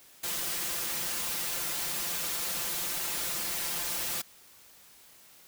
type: noise with comb filter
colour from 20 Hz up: white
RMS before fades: -33 dBFS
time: 0.23-4.22 s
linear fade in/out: 10 ms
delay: 5.8 ms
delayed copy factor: +0.95
effects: white hiss -56 dBFS RMS until 5.47 s